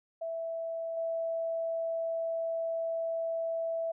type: tone with level steps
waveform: sine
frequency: 659.3 Hz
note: E5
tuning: in tune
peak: -33 / -30 dBFS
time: 0.21-3.92 s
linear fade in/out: 10 ms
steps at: 0.97 s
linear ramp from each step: 2 ms
effects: none